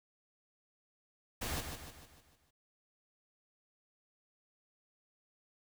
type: noise with echo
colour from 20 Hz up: pink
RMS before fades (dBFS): -38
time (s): 1.41-1.61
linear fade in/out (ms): 10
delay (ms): 150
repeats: 6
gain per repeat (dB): -6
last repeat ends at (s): 2.51
effects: none